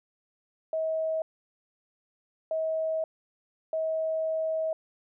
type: tone bursts at uneven times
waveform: sine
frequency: 639 Hz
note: D#5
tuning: 46 cents sharp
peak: -26 dBFS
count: 3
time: 0.73-1.22 / 2.51-3.04 / 3.73-4.73 s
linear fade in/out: 2 ms
effects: none